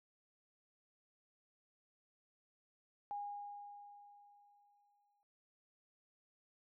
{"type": "tone with exponential decay", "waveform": "sine", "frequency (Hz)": 817, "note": "G#5", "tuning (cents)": -29, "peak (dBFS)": -39, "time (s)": [3.11, 5.23], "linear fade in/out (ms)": 0, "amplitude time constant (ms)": 460, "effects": []}